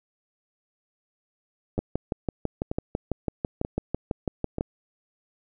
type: two click trains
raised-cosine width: 2 ms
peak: -15 / -12 dBFS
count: 4 / 18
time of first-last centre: 1.78-4.584 / 1.79-4.609 s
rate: 1.07 / 6.03 Hz
effects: none